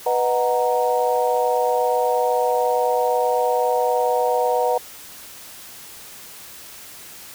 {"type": "chord", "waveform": "sine", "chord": "B major seventh", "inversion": "none", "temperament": "equal", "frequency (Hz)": [493.9, 622.3, 740, 932.3], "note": ["B4", "D#5", "F#5", "A#5"], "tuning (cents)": [0, 0, 0, 0], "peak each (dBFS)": [-20, -25, -22, -24], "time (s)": [0.06, 4.78], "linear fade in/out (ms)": 5, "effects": ["white hiss -40 dBFS RMS until 7.34 s"]}